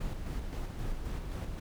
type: noise with tremolo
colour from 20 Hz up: brown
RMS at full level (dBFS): -35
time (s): 0-1.6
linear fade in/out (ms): 10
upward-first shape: square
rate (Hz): 3.8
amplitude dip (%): 35
effects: none